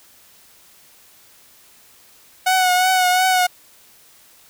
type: tone with vibrato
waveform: sawtooth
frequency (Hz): 737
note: F#5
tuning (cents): -7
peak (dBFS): -10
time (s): 2.46-3.47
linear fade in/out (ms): 10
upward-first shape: triangle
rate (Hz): 2.8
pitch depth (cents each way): 39
effects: white hiss -50 dBFS RMS until 4.49 s